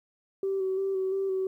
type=tone with vibrato; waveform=sine; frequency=383.6 Hz; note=G4; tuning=37 cents flat; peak=-25 dBFS; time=0.43-1.47 s; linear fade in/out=2 ms; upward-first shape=square; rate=2.9 Hz; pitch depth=22 cents each way; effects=tanh soft clip ceiling -21 dBFS + 11-bit